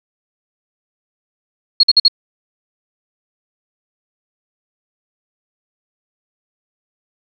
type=tone bursts; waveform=sine; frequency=4307 Hz; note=C8; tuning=49 cents sharp; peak=-5 dBFS; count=4; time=1.8-2.082 s; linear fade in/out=5 ms; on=33 ms; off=50 ms; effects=none